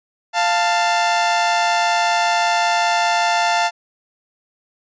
sawtooth tone pair together, 696 / 886.3 Hz, F5 / A5, -6 / +12 cents, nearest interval major third, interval 418 cents, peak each -14 dBFS, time 0.33-3.71 s, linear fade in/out 50 ms, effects resampled to 16000 Hz

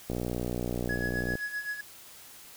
click train, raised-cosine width 2 ms, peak -19 dBFS, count 77, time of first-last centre 0.1-1.354 s, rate 60.6 Hz
triangle tone with tremolo, 1681 Hz, G#6, 20 cents sharp, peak -28 dBFS, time 0.89-1.81 s, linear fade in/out 5 ms, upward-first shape sine, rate 7.7 Hz, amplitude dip 70%
effects white hiss -50 dBFS RMS until 2.56 s

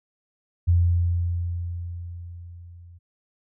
sine tone with level ramp, 86.6 Hz, F2, 14 cents flat, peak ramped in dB -14 to -44 dBFS, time 0.67-2.99 s, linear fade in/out 20 ms, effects none

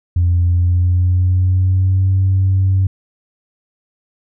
sine tone with pitch glide, 87.31 to 95.21 Hz, F2 to G2, 0 to -50 cents, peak -9 dBFS, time 0.16-2.87 s, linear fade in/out 5 ms, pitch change +150 cents, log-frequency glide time 0.47-2.1 s, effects tanh soft clip ceiling -7 dBFS

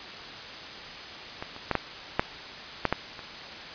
clicks, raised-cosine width 0.5 ms, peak -19 / -25 / -9 / -8 / -6 / -7 / -8 / -25 dBFS, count 8, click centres 1.425 / 1.564 / 1.713 / 1.753 / 2.195 / 2.853 / 2.926 / 3.192 s, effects white hiss -40 dBFS RMS until 3.74 s + resampled to 11025 Hz

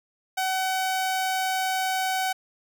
sawtooth tone, 755 Hz, F#5, 35 cents sharp, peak -20 dBFS, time 0.37-2.33 s, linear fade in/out 10 ms, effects none

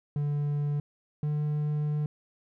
triangle tone pair in turn, 145.8 / 149.38 Hz, D3 / D3, -12 / +30 cents, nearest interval unison, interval 42 cents, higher second, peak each -24 dBFS, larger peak neither, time 0.16-0.8 / 1.23-2.06 s, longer second, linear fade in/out 2 ms, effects none

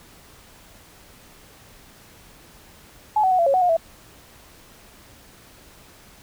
sine tone with pitch steps, 851 / 753 / 738 / 679 / 550 / 742 / 714 / 658 Hz, G#5 / F#5 / F#5 / F5 / C#5 / F#5 / F5 / E5, +42 / +30 / -5 / -49 / -14 / +5 / +38 / -3 cents, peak -15 dBFS, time 3.16-3.768 s, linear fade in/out 5 ms, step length 76 ms, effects pink hiss -49 dBFS RMS until 6.22 s

